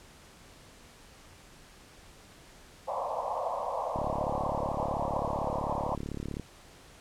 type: band-pass noise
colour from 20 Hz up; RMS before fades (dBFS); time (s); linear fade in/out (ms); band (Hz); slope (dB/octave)
pink; -33; 2.87-5.96; 20; 500 to 1100; 96
type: click train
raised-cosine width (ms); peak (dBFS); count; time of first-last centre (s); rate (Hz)
3; -23; 88; 3.96-6.397; 35.7
effects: pink hiss -54 dBFS RMS until 7 s + low-pass 10000 Hz 12 dB/octave